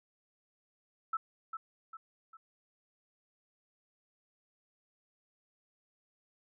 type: tone with echo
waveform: sine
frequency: 1318.5 Hz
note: E6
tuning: in tune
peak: -30 dBFS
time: 1.13-1.17 s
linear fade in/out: 5 ms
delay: 400 ms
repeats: 3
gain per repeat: -7 dB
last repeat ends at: 2.37 s
effects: none